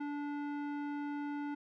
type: tone with low-pass filter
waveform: square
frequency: 290.1 Hz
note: D4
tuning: 21 cents flat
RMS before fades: -39 dBFS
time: 0-1.55 s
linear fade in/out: 10 ms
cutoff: 1600 Hz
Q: 0.98
effects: none